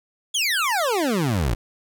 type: exponential sweep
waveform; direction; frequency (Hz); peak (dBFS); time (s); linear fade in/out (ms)
25% pulse; down; 3454 to 50.6; -16; 0.34-1.55; 10
effects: none